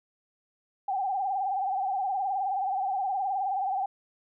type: tone with vibrato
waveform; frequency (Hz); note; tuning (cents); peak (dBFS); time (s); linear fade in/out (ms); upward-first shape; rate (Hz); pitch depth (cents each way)
sine; 776; G5; -18; -26; 0.88-3.86; 5; sine; 19; 81
effects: none